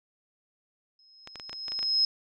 sine tone with exponential growth, 5140 Hz, E8, 45 cents flat, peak -19 dBFS, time 0.99-2.05 s, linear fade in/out 2 ms, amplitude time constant 230 ms
clicks, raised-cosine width 0.2 ms, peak -23 dBFS, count 9, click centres 1.274 / 1.357 / 1.398 / 1.495 / 1.53 / 1.682 / 1.72 / 1.791 / 1.829 s
effects none

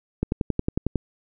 click train, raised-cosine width 3 ms, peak -9 dBFS, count 9, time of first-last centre 0.23-0.957 s, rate 11 Hz, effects none

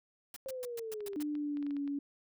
white noise bursts, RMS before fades -46 dBFS, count 7, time 0.34-1.228 s, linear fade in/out 2 ms, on 24 ms, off 120 ms
sine exponential sweep, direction down, 537 to 390.4 Hz, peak -38 dBFS, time 0.46-1.16 s, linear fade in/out 0 ms
clicks, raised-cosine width 0.3 ms, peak -38 dBFS, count 10, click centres 1.006 / 1.133 / 1.201 / 1.353 / 1.571 / 1.627 / 1.666 / 1.708 / 1.767 / 1.877 s
sine tone with pitch glide, 297 to 283.6 Hz, D4 to C#4, +20 to +40 cents, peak -33 dBFS, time 1.16-1.99 s, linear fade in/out 5 ms, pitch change -80 cents, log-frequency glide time 1.32-1.8 s
effects none

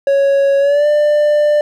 triangle tone with pitch glide, 554.4 to 594.2 Hz, C#5 to D5, 0 to +20 cents, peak -7 dBFS, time 0.07-1.61 s, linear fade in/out 2 ms, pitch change +120 cents, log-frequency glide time 0.59-0.87 s, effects none

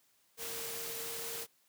sine tone in noise, 460 Hz, A#4, 23 cents flat, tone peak -47 dBFS, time 0.37-1.47 s, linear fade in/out 50 ms, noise white, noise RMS -41 dBFS, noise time 0.37-1.47 s, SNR -9 dB, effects white hiss -71 dBFS RMS until 1.68 s + high-pass 80 Hz 12 dB/octave

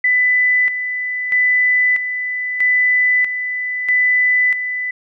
sine tone with tremolo, 1996 Hz, B6, 18 cents sharp, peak -11 dBFS, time 0.04-4.91 s, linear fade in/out 5 ms, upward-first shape square, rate 0.78 Hz, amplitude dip 60%, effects none

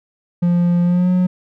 triangle tone with pitch glide, 174.4 to 181.81 Hz, F3 to F#3, -2 to -30 cents, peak -10 dBFS, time 0.42-1.27 s, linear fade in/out 10 ms, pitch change +72 cents, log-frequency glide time 0.83-1.1 s, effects none

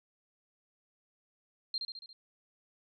sine tone with echo, 4186 Hz, C8, in tune, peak -31 dBFS, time 1.74-1.78 s, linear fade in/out 2 ms, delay 70 ms, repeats 5, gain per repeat -4 dB, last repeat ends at 2.13 s, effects none

